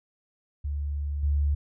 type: tone with level steps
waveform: sine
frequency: 72.3 Hz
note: D2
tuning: 27 cents flat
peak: -27 / -21 dBFS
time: 0.64-1.55 s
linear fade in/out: 10 ms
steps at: 1.23 s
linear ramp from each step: 5 ms
effects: none